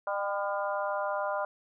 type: harmonic tone with a mistuned harmonic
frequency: 201.5 Hz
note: G3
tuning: 48 cents sharp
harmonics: 3 / 4 / 5 / 6 / 7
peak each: -32 / -36 / -35 / -39 / -38 dBFS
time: 0.07-1.45 s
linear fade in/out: 2 ms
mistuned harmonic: 4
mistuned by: -38 cents
effects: none